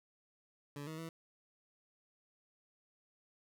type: tone with pitch steps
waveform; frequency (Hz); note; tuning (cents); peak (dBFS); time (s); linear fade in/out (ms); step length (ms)
20% pulse; 143.8 / 158.6 / 163.7; D3 / D#3 / E3; -36 / +33 / -12; -38; 0.76-1.09; 2; 110
effects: none